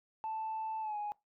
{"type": "tone with pitch glide", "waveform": "sine", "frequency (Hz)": [880, 832.5], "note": ["A5", "G#5"], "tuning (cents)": [0, 4], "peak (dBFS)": -34, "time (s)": [0.24, 1.12], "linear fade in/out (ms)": 0, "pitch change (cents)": -96, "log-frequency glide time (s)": [0.81, 0.97], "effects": ["noise-tail reverb RT60 0.2 s tail -22 dB re dry", "tanh soft clip ceiling -32 dBFS"]}